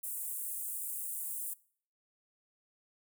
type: high-pass noise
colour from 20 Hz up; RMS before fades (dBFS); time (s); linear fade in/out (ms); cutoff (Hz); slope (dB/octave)
pink; -39; 0.03-1.54; 10; 8400; 48
effects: noise-tail reverb RT60 0.5 s tail -21 dB re dry